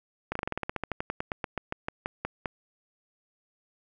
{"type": "slowing click train", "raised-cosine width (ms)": 0.5, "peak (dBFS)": -15, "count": 23, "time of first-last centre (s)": [0.32, 2.458], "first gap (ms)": 34, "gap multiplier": 1.09, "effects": []}